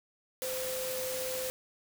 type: tone in noise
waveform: sine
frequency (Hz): 515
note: C5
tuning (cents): -28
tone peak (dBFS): -35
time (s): 0.42-1.5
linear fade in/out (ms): 0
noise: white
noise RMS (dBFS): -38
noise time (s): 0.42-1.5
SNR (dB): 0
effects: none